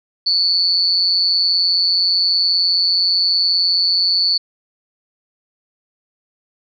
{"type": "tone with amplitude modulation", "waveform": "sine", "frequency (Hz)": 4465, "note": "C#8", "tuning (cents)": 12, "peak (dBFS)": -9, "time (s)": [0.26, 4.38], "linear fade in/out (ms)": 10, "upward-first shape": "sine", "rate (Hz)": 179, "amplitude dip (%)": 85, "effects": []}